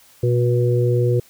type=harmonic tone; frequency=121.5 Hz; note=B2; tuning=28 cents flat; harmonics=1 / 3 / 4; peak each=-16 / -21 / -22 dBFS; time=0.23-1.2 s; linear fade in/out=5 ms; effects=white hiss -51 dBFS RMS until 1.29 s